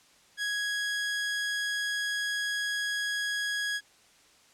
sawtooth tone, 1661.2 Hz, G#6, in tune, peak -25 dBFS, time 0.37-3.81 s, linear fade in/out 50 ms, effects white hiss -60 dBFS RMS until 4.53 s + low-pass 8000 Hz 12 dB/octave

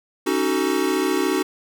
square chord, D# half-diminished seventh, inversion third, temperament equal with one note detuned, 277.2 / 311.1 / 374.5 / 440 Hz, C#4 / D#4 / F#4 / A4, 0 / 0 / +21 / 0 cents, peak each -26 / -25 / -23 / -29 dBFS, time 0.26-1.43 s, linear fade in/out 10 ms, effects none

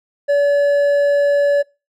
sine tone with hard clipping, 572 Hz, D5, 46 cents flat, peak -13 dBFS, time 0.28-1.63 s, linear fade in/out 20 ms, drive 5 dB, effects noise-tail reverb RT60 0.3 s tail -25 dB re dry

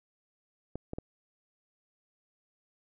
clicks, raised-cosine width 2 ms, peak -23 dBFS, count 3, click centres 0.756 / 0.934 / 0.985 s, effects none

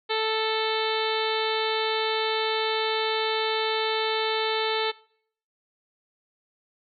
harmonic tone with a mistuned harmonic, 440 Hz, A4, in tune, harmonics 1 / 2 / 3 / 4 / 5 / 6 / 7 / 8 / 9 / 10, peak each -27 / -30 / -34 / -35 / -34 / -38 / -35 / -34 / -34 / -40 dBFS, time 0.09-4.92 s, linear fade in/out 20 ms, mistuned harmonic 8, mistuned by +26 cents, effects noise-tail reverb RT60 0.6 s tail -22 dB re dry

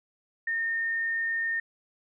sine tone, 1827 Hz, A#6, 35 cents flat, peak -26 dBFS, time 0.47-1.6 s, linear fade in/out 5 ms, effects none

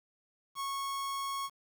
45% pulse tone, 1100 Hz, C#6, 14 cents flat, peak -34 dBFS, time 0.55-1.5 s, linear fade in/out 50 ms, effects 10-bit

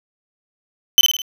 35% pulse tone with echo, 3050 Hz, G7, 48 cents flat, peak -4 dBFS, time 0.98-1.01 s, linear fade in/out 0 ms, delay 52 ms, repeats 4, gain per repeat -5 dB, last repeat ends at 1.218 s, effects none

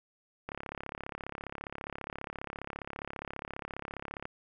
click train, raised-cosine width 0.5 ms, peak -23 dBFS, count 132, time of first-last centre 0.49-4.254 s, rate 34.8 Hz, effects none

